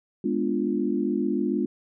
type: chord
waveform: sine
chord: G# diminished seventh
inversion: none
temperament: equal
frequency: 207.7 / 246.9 / 293.7 / 349.2 Hz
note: G#3 / B3 / D4 / F4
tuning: 0 / 0 / 0 / 0 cents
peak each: -28 dBFS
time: 0.24-1.66 s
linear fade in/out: 5 ms
effects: none